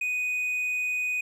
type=tone; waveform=triangle; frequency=2489 Hz; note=D#7; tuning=in tune; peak=-24 dBFS; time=0.01-1.21 s; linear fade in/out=5 ms; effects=none